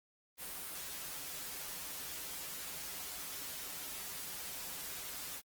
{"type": "noise with comb filter", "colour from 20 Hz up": "white", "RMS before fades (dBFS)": -44, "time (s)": [0.37, 5.42], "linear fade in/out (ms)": 50, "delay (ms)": 8.8, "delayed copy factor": -0.9, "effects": ["Opus 32 kbps"]}